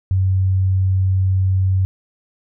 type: tone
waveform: sine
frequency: 94.5 Hz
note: F#2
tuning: 37 cents sharp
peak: -13 dBFS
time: 0.11-1.85 s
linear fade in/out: 0 ms
effects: none